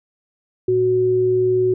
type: tone pair together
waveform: sine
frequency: 116.21 / 370 Hz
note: A#2 / F#4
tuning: -5 / 0 cents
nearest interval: octave + minor sixth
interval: 2005 cents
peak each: -26 / -14 dBFS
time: 0.68-1.74 s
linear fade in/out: 5 ms
effects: none